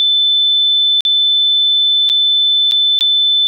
sine tone with dropouts, 3520 Hz, A7, in tune, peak -9 dBFS, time 0-3.47 s, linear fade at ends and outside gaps 0 ms, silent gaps 1.007-1.051 / 2.091-2.098 / 2.712-2.72 / 2.99-3.009 s, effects none

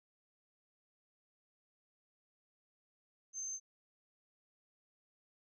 sine tone, 6272 Hz, G8, in tune, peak -39 dBFS, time 3.33-3.6 s, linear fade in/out 50 ms, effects none

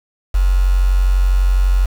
sine tone with quantisation, 46.05 Hz, F#1, 7 cents flat, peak -10 dBFS, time 0.34-1.86 s, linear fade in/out 10 ms, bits 5, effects none

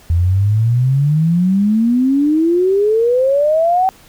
sine exponential sweep, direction up, 82.41 to 770 Hz, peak -10 dBFS, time 0.1-3.89 s, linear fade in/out 0 ms, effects pink hiss -45 dBFS RMS until 4.08 s

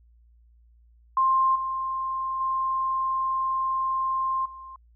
sine tone with level steps, 1055 Hz, C6, 14 cents sharp, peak -18 / -26 / -23 / -39 dBFS, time 1.17-4.76 s, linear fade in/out 2 ms, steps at 1.55 / 2.4 / 4.45 s, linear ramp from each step 10 ms, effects added 58 Hz sine -54 dBFS peak until 4.95 s

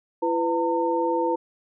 sine tone cluster, 337.3 / 499.2 / 909 Hz, E4 / B4 / A#5, +40 / +19 / -44 cents, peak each -25 dBFS, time 0.22-1.36 s, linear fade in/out 10 ms, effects none

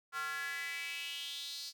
square tone with high-pass filter sweep, 153.2 Hz, D#3, 27 cents flat, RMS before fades -41 dBFS, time 0.12-1.73 s, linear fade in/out 50 ms, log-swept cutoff 1300 to 4700 Hz, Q 5, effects none

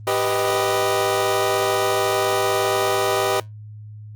25% pulse chord, G augmented, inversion none, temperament equal, 392 / 493.9 / 622.3 Hz, G4 / B4 / D#5, 0 / 0 / 0 cents, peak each -18 / -20 / -19 dBFS, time 0.07-3.4 s, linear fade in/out 2 ms, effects added 106 Hz sine -35 dBFS peak until 4.15 s + Opus 24 kbps

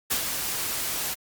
white noise with ADSR envelope, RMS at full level -24 dBFS, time 0.1-1.15 s, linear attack 15 ms, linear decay 88 ms, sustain -5 dB, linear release 24 ms, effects Opus 48 kbps

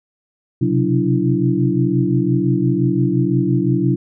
sine tone cluster, 127.6 / 133.4 / 184.1 / 293.4 / 335.5 Hz, C3 / C3 / F#3 / D4 / E4, -43 / +34 / -8 / -2 / +31 cents, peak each -20 dBFS, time 0.61-3.96 s, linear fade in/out 10 ms, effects none

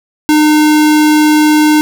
square tone, 304 Hz, D#4, 40 cents flat, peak -6 dBFS, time 0.29-1.81 s, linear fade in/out 0 ms, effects none

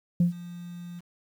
sine tone with ADSR envelope, 174.1 Hz, F3, 5 cents flat, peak -15 dBFS, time 0.2-1.01 s, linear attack 4 ms, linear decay 120 ms, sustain -22 dB, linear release 22 ms, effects tanh soft clip ceiling -15 dBFS + 9-bit

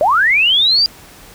sine linear sweep, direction up, 554.4 to 4842 Hz, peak -9 dBFS, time 0.01-0.86 s, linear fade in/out 0 ms, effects pink hiss -40 dBFS RMS until 1.34 s

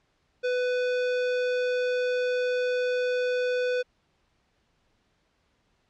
sine tone with hard clipping, 498.1 Hz, B4, 15 cents sharp, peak -26 dBFS, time 0.43-3.83 s, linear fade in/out 20 ms, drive 17 dB, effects pink hiss -70 dBFS RMS until 5.89 s + low-pass 5000 Hz 12 dB/octave

